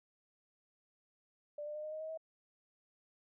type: tone with pitch steps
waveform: sine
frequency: 590 / 598.2 / 606.6 / 615.1 / 623.6 / 632.3 / 641.2 Hz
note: D5 / D5 / D#5 / D#5 / D#5 / D#5 / E5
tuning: +8 / +32 / -44 / -20 / +4 / +28 / -48 cents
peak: -40 dBFS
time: 1.58-2.175 s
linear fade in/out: 5 ms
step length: 85 ms
effects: none